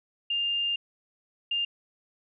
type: tone bursts at uneven times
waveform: sine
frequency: 2805 Hz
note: F7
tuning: 7 cents sharp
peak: -25 dBFS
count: 2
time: 0.3-0.76 / 1.51-1.65 s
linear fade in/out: 5 ms
effects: none